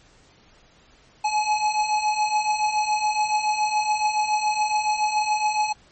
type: beating tone pair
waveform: square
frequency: 844 / 851.1 Hz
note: G#5 / G#5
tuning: +28 / +42 cents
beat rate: 7.1 Hz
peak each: -27 / -22 dBFS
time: 1.24-5.73 s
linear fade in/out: 10 ms
effects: pink hiss -55 dBFS RMS until 5.91 s + MP3 32 kbps